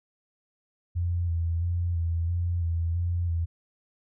sine tone with vibrato, 85.3 Hz, F2, 40 cents flat, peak -24 dBFS, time 0.95-3.46 s, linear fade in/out 20 ms, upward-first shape square, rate 1.5 Hz, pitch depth 32 cents each way, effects none

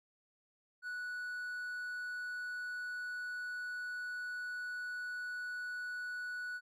triangle tone, 1475 Hz, F#6, 6 cents flat, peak -37 dBFS, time 0.82-6.61 s, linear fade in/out 50 ms, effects none

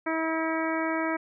harmonic tone, 322.3 Hz, E4, 39 cents flat, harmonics 1 / 2 / 3 / 4 / 5 / 6 / 7, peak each -29 / -32 / -34 / -35 / -36 / -37 / -37 dBFS, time 0.06-1.17 s, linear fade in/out 10 ms, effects none

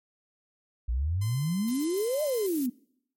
sine exponential two-way sweep, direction up then down, 55 to 623 to 234.1 Hz, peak -25 dBFS, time 0.88-2.7 s, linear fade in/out 10 ms, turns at 2.23 s
5% pulse tone, 1031 Hz, C6, 26 cents flat, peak -29 dBFS, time 1.21-2.47 s, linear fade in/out 10 ms
violet noise, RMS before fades -37 dBFS, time 1.68-2.66 s, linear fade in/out 0 ms
effects noise-tail reverb RT60 0.7 s tail -24 dB re dry + MP3 64 kbps

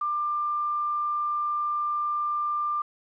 sine tone with quantisation, 1191 Hz, D6, 24 cents sharp, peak -24 dBFS, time 0.01-2.82 s, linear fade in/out 5 ms, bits 7, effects low-pass 2000 Hz 12 dB/octave

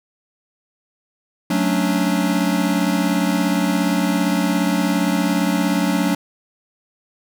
square chord, D major seventh, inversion first, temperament equal with one note detuned, 185 / 220 / 276.4 / 293.7 Hz, F#3 / A3 / C#4 / D4, 0 / 0 / -5 / 0 cents, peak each -21 / -24 / -24 / -23 dBFS, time 1.5-6.15 s, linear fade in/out 5 ms, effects none

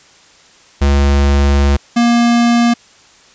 square tone pair in turn, 70.3 / 236.5 Hz, C#2 / A#3, +25 / +25 cents, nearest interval octave + major sixth, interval 2100 cents, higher second, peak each -9 dBFS, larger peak neither, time 0.81-1.77 / 1.96-2.74 s, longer first, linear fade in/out 10 ms, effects white hiss -45 dBFS RMS until 3.34 s + resampled to 16000 Hz

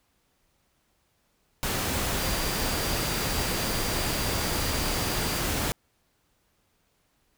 sine tone in noise, 4740 Hz, D8, 15 cents sharp, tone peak -38 dBFS, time 2.2-5.4 s, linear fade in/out 0 ms, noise pink, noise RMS -28 dBFS, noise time 1.63-5.72 s, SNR -13 dB, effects pink hiss -70 dBFS RMS until 7.37 s

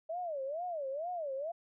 sine tone with vibrato, 620 Hz, D#5, 6 cents flat, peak -35 dBFS, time 0.09-1.52 s, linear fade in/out 10 ms, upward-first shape sine, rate 2.2 Hz, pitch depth 270 cents each way, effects none

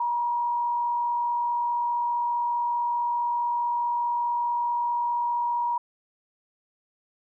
sine tone with frequency modulation, 955 Hz, A#5, 42 cents sharp, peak -23 dBFS, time 0-5.78 s, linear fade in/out 5 ms, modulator 44.7 Hz, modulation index 0.33, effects none

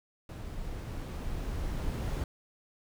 brown noise with level ramp, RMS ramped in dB -40 to -32 dBFS, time 0.29-2.24 s, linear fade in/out 2 ms, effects none

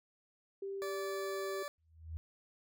sine tone with pitch glide, 392.6 to 388.8 Hz, G4 to G4, +3 to -14 cents, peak -38 dBFS, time 0.62-1.63 s, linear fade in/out 5 ms, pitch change -17 cents, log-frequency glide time 0.85-1.5 s
20% pulse tone, 580 Hz, D5, 22 cents flat, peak -35 dBFS, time 0.82-1.68 s, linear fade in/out 0 ms
sine tone with exponential growth, 80.6 Hz, E2, 38 cents flat, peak -36 dBFS, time 1.78-2.17 s, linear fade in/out 0 ms, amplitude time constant 83 ms
effects none

